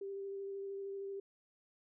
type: tone with vibrato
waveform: sine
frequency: 394.1 Hz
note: G4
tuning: 9 cents sharp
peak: -40 dBFS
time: 0.01-1.2 s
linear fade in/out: 5 ms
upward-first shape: square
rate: 13 Hz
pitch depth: 10 cents each way
effects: none